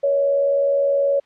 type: tone with frequency modulation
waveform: sine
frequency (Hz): 560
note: C#5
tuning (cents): +18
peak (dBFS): -15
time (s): 0.03-1.2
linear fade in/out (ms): 10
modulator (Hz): 80.9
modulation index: 0.36
effects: white hiss -60 dBFS RMS until 1.25 s + low-pass 3000 Hz 12 dB/octave